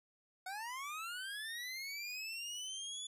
25% pulse linear sweep, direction up, 728 to 3467 Hz, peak -38 dBFS, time 0.46-3.07 s, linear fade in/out 5 ms, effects resampled to 32000 Hz

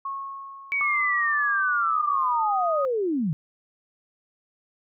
sine tone with exponential decay, 1095 Hz, C#6, 22 cents flat, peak -27 dBFS, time 0.05-1.8 s, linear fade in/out 5 ms, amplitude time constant 380 ms
sine linear sweep, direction down, 2288 to 140 Hz, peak -22 dBFS, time 0.72-3.33 s, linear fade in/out 0 ms
sine tone with pitch glide, 1174.7 to 1244.6 Hz, D6 to D#6, 0 to 0 cents, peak -25 dBFS, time 0.81-2.85 s, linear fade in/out 0 ms, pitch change +100 cents, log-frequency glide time 1.82-2.47 s
effects none

